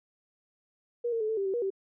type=tone with pitch steps; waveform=sine; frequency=477.2 / 457.6 / 430.8 / 442.5 / 393.4 / 384.1 / 477.5 / 387.6 Hz; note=A#4 / A#4 / A4 / A4 / G4 / G4 / A#4 / G4; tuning=+41 / -32 / -37 / +10 / +6 / -35 / +42 / -20 cents; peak=-27 dBFS; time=1.04-1.704 s; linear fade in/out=10 ms; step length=83 ms; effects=none